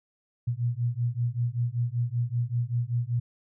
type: beating tone pair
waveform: sine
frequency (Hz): 117.5 / 122.7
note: A#2 / B2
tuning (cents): +14 / -11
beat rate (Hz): 5.2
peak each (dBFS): -28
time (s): 0.47-3.2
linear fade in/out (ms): 10
effects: none